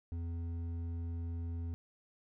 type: tone with hard clipping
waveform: sine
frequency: 84.4 Hz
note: E2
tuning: 41 cents sharp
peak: -38 dBFS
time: 0.12-1.74 s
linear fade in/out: 0 ms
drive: 7 dB
effects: none